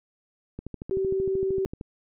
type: click train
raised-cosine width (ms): 3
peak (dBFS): -22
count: 17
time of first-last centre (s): 0.59-1.811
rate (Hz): 13.1
type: tone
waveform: sine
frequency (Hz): 383.5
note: G4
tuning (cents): -38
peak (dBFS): -23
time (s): 0.91-1.65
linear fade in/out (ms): 0
effects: none